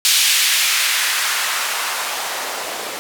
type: noise with band-pass filter sweep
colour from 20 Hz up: blue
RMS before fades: -19 dBFS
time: 0.05-2.99 s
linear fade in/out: 0 ms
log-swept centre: 3300 to 480 Hz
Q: 1.1
effects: none